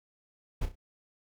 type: noise with echo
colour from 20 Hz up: brown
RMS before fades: -29 dBFS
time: 0.61-0.66 s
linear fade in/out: 10 ms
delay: 32 ms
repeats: 3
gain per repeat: -9 dB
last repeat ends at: 0.756 s
effects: none